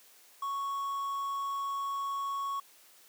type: tone with quantisation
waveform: triangle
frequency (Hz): 1108.7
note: C#6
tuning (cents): 0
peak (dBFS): -30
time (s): 0.42-2.6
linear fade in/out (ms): 5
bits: 9
effects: white hiss -59 dBFS RMS until 3.08 s + high-pass 300 Hz 12 dB/octave